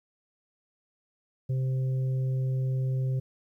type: harmonic tone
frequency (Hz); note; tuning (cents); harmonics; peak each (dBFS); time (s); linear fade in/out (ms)
130.81; C3; 0; 1 / 3 / 4; -25 / -43 / -45; 1.49-3.2; 10
effects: 11-bit